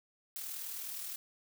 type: noise with amplitude modulation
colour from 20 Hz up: blue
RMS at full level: -40 dBFS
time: 0.36-1.16 s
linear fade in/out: 0 ms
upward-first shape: sine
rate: 39.7 Hz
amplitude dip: 40%
effects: none